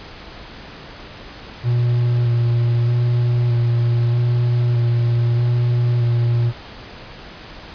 triangle tone with vibrato, 119.5 Hz, A#2, 43 cents sharp, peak -12 dBFS, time 1.63-6.53 s, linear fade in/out 50 ms, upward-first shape square, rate 0.8 Hz, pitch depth 14 cents each way, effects pink hiss -37 dBFS RMS until 7.74 s + resampled to 11025 Hz

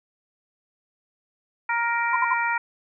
harmonic tone, 468.3 Hz, A#4, 8 cents sharp, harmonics 2 / 3 / 4 / 5, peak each -25 / -27 / -28 / -29 dBFS, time 1.69-2.58 s, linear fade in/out 5 ms
sine tone bursts, 1011 Hz, B5, 40 cents sharp, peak -19 dBFS, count 3, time 2.13-2.337 s, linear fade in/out 5 ms, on 31 ms, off 57 ms
effects none

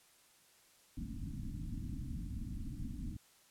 pink low-pass noise, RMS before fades -42 dBFS, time 0.97-3.17 s, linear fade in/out 5 ms, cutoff 300 Hz, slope 96 dB/octave, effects white hiss -66 dBFS RMS until 3.5 s + low-pass 12000 Hz 12 dB/octave

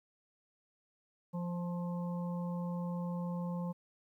harmonic tone with a mistuned harmonic, 174.61 Hz, F3, in tune, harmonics 1 / 3 / 5 / 6, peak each -35 / -45 / -49 / -51 dBFS, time 1.33-3.73 s, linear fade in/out 20 ms, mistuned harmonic 6, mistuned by +21 cents, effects 12-bit

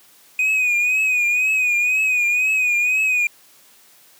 triangle tone with vibrato, 2489 Hz, D#7, in tune, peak -14 dBFS, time 0.39-3.27 s, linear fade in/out 2 ms, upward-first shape triangle, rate 2 Hz, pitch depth 70 cents each way, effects white hiss -51 dBFS RMS until 4.19 s + high-pass 150 Hz 12 dB/octave

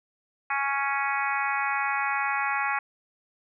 harmonic tone, 277.5 Hz, C#4, 2 cents sharp, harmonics 3 / 4 / 5 / 6 / 7 / 8 / 9, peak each -30 / -31 / -32 / -33 / -33 / -34 / -35 dBFS, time 0.5-2.79 s, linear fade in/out 5 ms, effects none

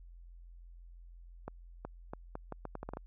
accelerating click train, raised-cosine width 1 ms, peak -26 dBFS, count 11, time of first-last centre 1.48-2.971 s, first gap 370 ms, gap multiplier 0.77, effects added 43 Hz sine -50 dBFS peak until 3.06 s

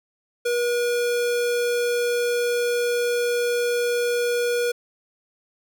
square tone, 481.1 Hz, B4, 45 cents flat, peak -21 dBFS, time 0.45-4.72 s, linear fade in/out 10 ms, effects none

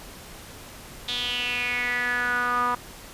sawtooth tone with band-pass filter sweep, 244.9 Hz, B3, 14 cents flat, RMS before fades -26 dBFS, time 1.08-2.75 s, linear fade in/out 5 ms, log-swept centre 3600 to 1100 Hz, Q 6.5, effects pink hiss -43 dBFS RMS until 3.13 s + resampled to 32000 Hz

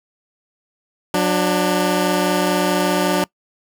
15% pulse tone pair together, 183 / 297 Hz, F#3 / D4, -19 / +20 cents, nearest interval minor sixth, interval 839 cents, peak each -12 dBFS, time 1.14-3.24 s, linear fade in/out 2 ms, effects noise-tail reverb RT60 0.1 s tail -23 dB re dry

